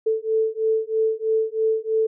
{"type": "beating tone pair", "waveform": "sine", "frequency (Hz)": [440, 443.1], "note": ["A4", "A4"], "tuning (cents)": [0, 12], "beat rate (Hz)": 3.1, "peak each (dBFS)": -22, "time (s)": [0.06, 2.07], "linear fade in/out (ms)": 10, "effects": []}